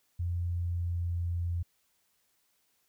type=tone with pitch glide; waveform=sine; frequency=87 to 86.3 Hz; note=F2 to F2; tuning=-6 to -20 cents; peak=-29 dBFS; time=0.19-1.63 s; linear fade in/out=10 ms; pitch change=-14 cents; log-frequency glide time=0.47-1.17 s; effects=white hiss -73 dBFS RMS until 2.88 s